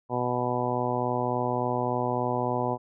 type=harmonic tone; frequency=123.47 Hz; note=B2; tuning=in tune; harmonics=1 / 2 / 3 / 4 / 5 / 6 / 7 / 8; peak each=-33 / -33 / -33 / -33 / -33 / -33 / -33 / -33 dBFS; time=0.09-2.78 s; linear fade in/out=50 ms; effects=none